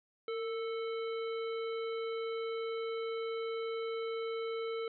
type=harmonic tone with a mistuned harmonic; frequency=440 Hz; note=A4; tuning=in tune; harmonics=1 / 3 / 5 / 7 / 9; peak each=-35 / -45 / -49 / -52 / -54 dBFS; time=0.28-4.88 s; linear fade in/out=2 ms; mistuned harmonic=1; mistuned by=+59 cents; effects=none